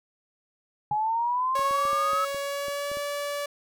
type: linear sweep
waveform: sine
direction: up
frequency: 830.6 to 1300 Hz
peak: -23 dBFS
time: 0.91-2.25 s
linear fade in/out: 5 ms
type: tone with exponential decay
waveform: triangle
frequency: 140 Hz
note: C#3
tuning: 18 cents sharp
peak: -30 dBFS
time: 0.91-0.98 s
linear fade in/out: 2 ms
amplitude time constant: 15 ms
type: tone with pitch glide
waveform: sawtooth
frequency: 554.4 to 575.9 Hz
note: C#5 to D5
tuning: 0 to -34 cents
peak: -25 dBFS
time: 1.55-3.46 s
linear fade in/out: 5 ms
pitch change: +66 cents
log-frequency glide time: 2.12-2.99 s
type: clicks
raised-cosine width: 2 ms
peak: -30 dBFS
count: 9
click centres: 1.593 / 1.71 / 1.853 / 1.931 / 2.133 / 2.346 / 2.683 / 2.916 / 2.971 s
effects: none